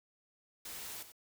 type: noise with echo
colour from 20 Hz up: white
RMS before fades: -45 dBFS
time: 0.65-1.03 s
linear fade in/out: 5 ms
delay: 91 ms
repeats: 1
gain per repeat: -10 dB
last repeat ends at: 1.121 s
effects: none